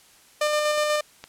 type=tone with tremolo; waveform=sawtooth; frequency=600 Hz; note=D5; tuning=37 cents sharp; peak=-16 dBFS; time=0.41-1.01 s; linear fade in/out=5 ms; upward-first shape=square; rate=8.2 Hz; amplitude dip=25%
type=click; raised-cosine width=0.2 ms; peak=-20 dBFS; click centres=1.24 s
effects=white hiss -54 dBFS RMS until 1.28 s + low-pass 11000 Hz 12 dB/octave